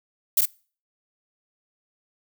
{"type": "noise with echo", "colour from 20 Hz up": "violet", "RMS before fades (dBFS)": -18, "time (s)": [0.37, 0.41], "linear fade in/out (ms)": 5, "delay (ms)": 46, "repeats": 1, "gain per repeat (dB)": -3, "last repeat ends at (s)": 0.456, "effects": ["noise-tail reverb RT60 0.4 s tail -24 dB re dry"]}